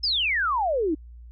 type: exponential sweep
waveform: sine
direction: down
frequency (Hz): 5310 to 292.4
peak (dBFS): -21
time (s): 0.03-0.95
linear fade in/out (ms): 10
effects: added 59 Hz sine -41 dBFS peak until 1.31 s